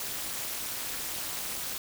white noise with amplitude modulation, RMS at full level -31 dBFS, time 0-1.78 s, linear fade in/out 2 ms, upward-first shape sine, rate 265 Hz, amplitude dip 100%, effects none

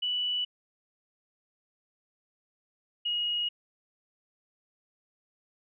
sine tone pair in turn, 2960 / 2886 Hz, F#7 / F#7, 0 / -44 cents, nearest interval unison, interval 44 cents, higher first, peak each -27 dBFS, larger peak neither, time 0.02-0.45 / 3.05-3.49 s, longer second, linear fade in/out 10 ms, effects none

